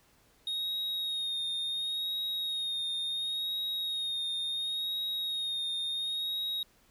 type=tone with vibrato; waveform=triangle; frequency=3729 Hz; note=A#7; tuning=in tune; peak=-30 dBFS; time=0.47-6.63 s; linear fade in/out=2 ms; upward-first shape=sine; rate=0.71 Hz; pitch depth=31 cents each way; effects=pink hiss -65 dBFS RMS until 6.9 s